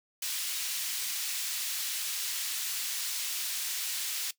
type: high-pass noise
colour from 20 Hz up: pink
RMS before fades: -34 dBFS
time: 0.22-4.31 s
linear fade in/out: 5 ms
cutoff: 3200 Hz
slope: 12 dB/octave
effects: noise-tail reverb RT60 0.1 s tail -18 dB re dry